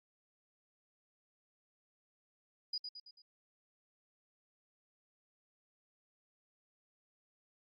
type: tone with echo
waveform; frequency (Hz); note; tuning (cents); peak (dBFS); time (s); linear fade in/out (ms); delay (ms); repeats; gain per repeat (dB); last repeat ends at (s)
sine; 4919; D#8; -21; -35; 2.73-2.78; 5; 110; 4; -6; 3.22
effects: Opus 48 kbps